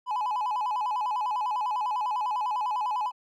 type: tone with vibrato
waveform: triangle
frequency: 920 Hz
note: A#5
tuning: 23 cents flat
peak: -23 dBFS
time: 0.06-3.12 s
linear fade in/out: 50 ms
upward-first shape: square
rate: 10 Hz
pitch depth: 140 cents each way
effects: tanh soft clip ceiling -20 dBFS